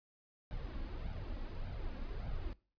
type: noise with flanger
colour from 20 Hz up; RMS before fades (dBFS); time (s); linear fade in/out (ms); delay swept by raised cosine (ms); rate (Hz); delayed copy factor
brown; -41; 0.51-2.53; 0; 1.3 to 3.7; 1.7; +0.55
effects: noise-tail reverb RT60 0.4 s tail -22 dB re dry + resampled to 11025 Hz